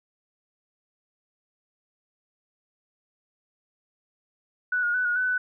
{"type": "tone with pitch steps", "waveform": "sine", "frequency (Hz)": [1482, 1433, 1495, 1443, 1503, 1495], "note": ["F#6", "F6", "F#6", "F#6", "F#6", "F#6"], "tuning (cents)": [2, 44, 17, -44, 27, 17], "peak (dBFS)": -22, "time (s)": [4.72, 5.38], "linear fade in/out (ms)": 5, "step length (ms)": 110, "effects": []}